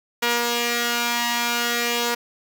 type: tone pair together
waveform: 5% pulse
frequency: 238 / 475.5 Hz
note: A#3 / A#4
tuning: +36 / +34 cents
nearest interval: octave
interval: 1198 cents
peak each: -12 dBFS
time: 0.22-2.15 s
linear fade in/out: 10 ms
effects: none